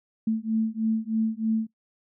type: beating tone pair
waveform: sine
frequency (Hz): 220 / 223.2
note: A3 / A3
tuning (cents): 0 / +25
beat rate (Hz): 3.2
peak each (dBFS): -26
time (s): 0.27-1.67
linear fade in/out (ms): 5
effects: noise-tail reverb RT60 0.1 s tail -19 dB re dry